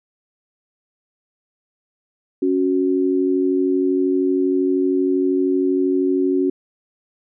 sine tone pair together, 277.2 / 370 Hz, C#4 / F#4, 0 / 0 cents, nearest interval perfect fourth, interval 500 cents, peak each -18 dBFS, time 2.42-6.5 s, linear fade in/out 5 ms, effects none

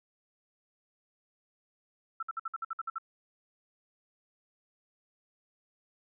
sine tone bursts, 1331 Hz, E6, 16 cents sharp, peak -32 dBFS, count 10, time 2.2-2.984 s, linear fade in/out 5 ms, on 28 ms, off 56 ms, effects none

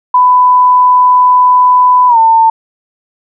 sine tone with pitch glide, 998 to 899.4 Hz, B5 to A5, +18 to +38 cents, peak -3 dBFS, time 0.14-2.5 s, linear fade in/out 5 ms, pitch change -180 cents, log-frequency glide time 2.08-2.18 s, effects none

